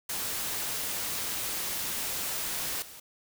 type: noise with level steps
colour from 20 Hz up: white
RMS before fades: -33 / -47 dBFS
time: 0.09-3 s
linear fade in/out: 5 ms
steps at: 2.82 s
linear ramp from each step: 2 ms
effects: none